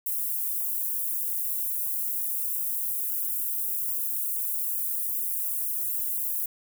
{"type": "high-pass noise", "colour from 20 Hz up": "white", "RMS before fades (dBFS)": -29, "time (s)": [0.06, 6.46], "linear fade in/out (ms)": 5, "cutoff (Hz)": 11000, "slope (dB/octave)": 24, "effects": []}